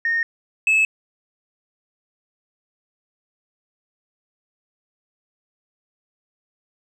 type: tone pair in turn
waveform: sine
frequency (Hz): 1842 / 2599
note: A#6 / E7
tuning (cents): -21 / -25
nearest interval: tritone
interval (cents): 596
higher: second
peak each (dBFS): -17 / -11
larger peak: second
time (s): 0.05-0.23 / 0.67-0.85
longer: neither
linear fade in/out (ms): 2
effects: tanh soft clip ceiling -13 dBFS